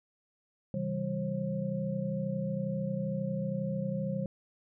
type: tone cluster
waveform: sine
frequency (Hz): 132.6 / 162.1 / 194.8 / 536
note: C3 / E3 / G3 / C5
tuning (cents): +23 / -29 / -11 / +42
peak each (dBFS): -38 / -36 / -34 / -37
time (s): 0.74-4.26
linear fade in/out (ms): 2
effects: none